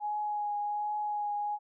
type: tone with vibrato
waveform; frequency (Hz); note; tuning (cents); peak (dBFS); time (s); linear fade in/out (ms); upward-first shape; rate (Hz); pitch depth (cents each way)
sine; 833; G#5; +5; -30; 0-1.59; 50; triangle; 1.3; 18
effects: none